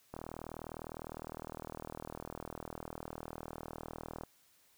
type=click train; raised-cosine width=1 ms; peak=-28 dBFS; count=164; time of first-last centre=0.14-4.235 s; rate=39.8 Hz; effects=white hiss -68 dBFS RMS until 4.77 s